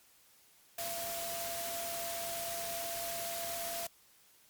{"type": "tone in noise", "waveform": "sine", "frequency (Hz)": 681, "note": "F5", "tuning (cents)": -44, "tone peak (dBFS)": -40, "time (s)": [0.78, 3.87], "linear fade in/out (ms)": 5, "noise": "white", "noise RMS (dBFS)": -40, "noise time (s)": [0.78, 3.87], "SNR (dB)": -3, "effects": ["white hiss -64 dBFS RMS until 4.49 s", "MP3 96 kbps"]}